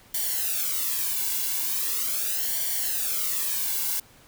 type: noise with flanger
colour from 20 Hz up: blue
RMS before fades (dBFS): -27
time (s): 0.14-4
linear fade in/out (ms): 5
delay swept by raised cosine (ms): 0.77 to 1.62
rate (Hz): 0.4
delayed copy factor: -0.85
effects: pink hiss -54 dBFS RMS until 4.27 s